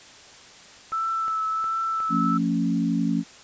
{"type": "click train", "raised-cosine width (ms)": 0.5, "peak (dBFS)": -26, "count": 4, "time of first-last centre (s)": [0.92, 2.003], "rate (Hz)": 2.77}
{"type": "tone with vibrato", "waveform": "sine", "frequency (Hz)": 1318.5, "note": "E6", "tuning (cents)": 0, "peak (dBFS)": -23, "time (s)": [0.92, 2.38], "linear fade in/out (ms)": 10, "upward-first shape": "triangle", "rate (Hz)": 1.4, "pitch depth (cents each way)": 23}
{"type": "chord", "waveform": "sine", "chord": "F augmented", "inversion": "none", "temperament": "equal with one note detuned", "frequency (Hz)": [174.61, 225.5, 277.2], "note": ["F3", "A3", "C#4"], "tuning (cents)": [0, 43, 0], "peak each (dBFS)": -25, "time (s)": [2.09, 3.24], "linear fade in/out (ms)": 50}
{"effects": ["white hiss -47 dBFS RMS until 3.43 s", "resampled to 16000 Hz"]}